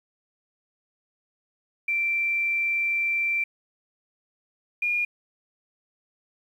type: tone pair in turn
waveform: sine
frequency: 2349 / 2425 Hz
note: D7 / D#7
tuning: 0 / -45 cents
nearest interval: minor second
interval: 55 cents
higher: second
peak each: -22 dBFS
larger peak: neither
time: 1.88-3.44 / 4.82-5.05 s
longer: first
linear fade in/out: 5 ms
effects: 9-bit